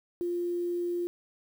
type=tone with quantisation; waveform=sine; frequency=349.2 Hz; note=F4; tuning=in tune; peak=-28 dBFS; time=0.21-1.07 s; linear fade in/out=0 ms; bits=9; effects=none